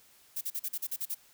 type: noise bursts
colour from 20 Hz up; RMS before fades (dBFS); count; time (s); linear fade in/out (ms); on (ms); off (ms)
violet; -34; 9; 0.36-1.148; 10; 52; 40
effects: white hiss -61 dBFS RMS until 1.33 s